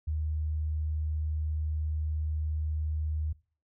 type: tone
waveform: sine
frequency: 77.1 Hz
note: D#2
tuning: 15 cents flat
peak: -28 dBFS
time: 0.07-3.33 s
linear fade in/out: 10 ms
effects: noise-tail reverb RT60 0.4 s tail -22 dB re dry